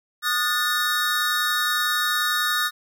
square tone cluster, 1229 / 1451 / 1768 / 3778 Hz, D#6 / F#6 / A6 / A#7, -22 / -34 / +8 / +22 cents, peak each -27 dBFS, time 0.22-2.71 s, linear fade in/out 50 ms, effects none

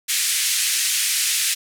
white band-pass noise, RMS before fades -21 dBFS, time 0.08-1.55 s, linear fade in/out 20 ms, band 1900 to 11000 Hz, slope 24 dB/octave, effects none

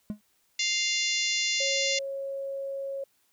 triangle tone with exponential decay, 210 Hz, G#3, 19 cents sharp, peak -24 dBFS, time 0.1-0.21 s, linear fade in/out 0 ms, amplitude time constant 22 ms
harmonic tone, 698.5 Hz, F5, in tune, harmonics 3 / 4 / 5 / 6 / 7 / 8 / 9 / 10, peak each -31 / -32 / -33 / -34 / -34 / -35 / -36 / -36 dBFS, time 0.59-1.99 s, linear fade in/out 5 ms
sine tone, 548 Hz, C#5, 20 cents flat, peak -31 dBFS, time 1.6-3.04 s, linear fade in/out 5 ms
effects white hiss -69 dBFS RMS until 3.32 s

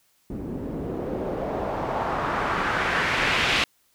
white noise with low-pass filter sweep, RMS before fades -26 dBFS, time 0.3-3.64 s, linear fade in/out 2 ms, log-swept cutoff 250 to 3000 Hz, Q 1.6, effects white hiss -65 dBFS RMS until 3.94 s

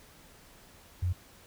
sine tone, 89.5 Hz, F2, 43 cents sharp, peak -26 dBFS, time 1.02-1.13 s, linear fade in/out 10 ms, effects pink hiss -56 dBFS RMS until 1.46 s

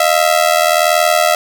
sawtooth ring-modulated tone, 659.3 Hz, E5, in tune, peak -3 dBFS, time 0-1.35 s, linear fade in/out 2 ms, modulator 40.6 Hz, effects none

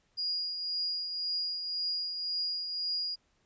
sine tone with tremolo, 4864 Hz, D#8, 40 cents flat, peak -29 dBFS, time 0.17-3.16 s, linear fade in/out 20 ms, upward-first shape triangle, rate 1.9 Hz, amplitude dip 50%, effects pink hiss -72 dBFS RMS until 3.45 s + resampled to 16000 Hz

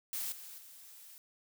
blue noise with level steps, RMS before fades -38 / -49 / -54 dBFS, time 0.13-1.18 s, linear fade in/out 0 ms, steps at 0.32 / 0.58 s, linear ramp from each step 2 ms, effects none

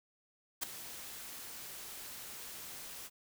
white noise with ADSR envelope, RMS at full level -33 dBFS, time 0.61-3.1 s, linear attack 22 ms, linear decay 7 ms, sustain -14 dB, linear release 43 ms, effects none

